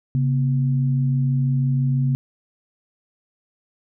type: tone pair together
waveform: sine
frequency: 135.65 / 241.7 Hz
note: C#3 / B3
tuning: -37 / -37 cents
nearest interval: minor seventh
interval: 1000 cents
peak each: -17 / -27 dBFS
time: 0.15-2.15 s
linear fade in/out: 0 ms
effects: none